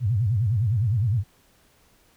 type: tone with vibrato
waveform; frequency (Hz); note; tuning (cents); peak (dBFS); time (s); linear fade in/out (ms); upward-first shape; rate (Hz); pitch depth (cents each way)
sine; 110; A2; 0; -19; 0-1.24; 50; sine; 9.8; 260
effects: pink hiss -60 dBFS RMS until 2.16 s